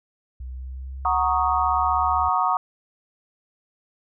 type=linear sweep; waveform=sine; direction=up; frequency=62.9 to 74 Hz; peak=-31 dBFS; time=0.4-2.29 s; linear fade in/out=5 ms
type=chord; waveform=sine; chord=D# minor seventh; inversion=first; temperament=equal; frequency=740 / 932.3 / 1108.7 / 1244.5 Hz; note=F#5 / A#5 / C#6 / D#6; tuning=0 / 0 / 0 / 0 cents; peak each=-24 dBFS; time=1.05-2.57 s; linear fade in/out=2 ms
effects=none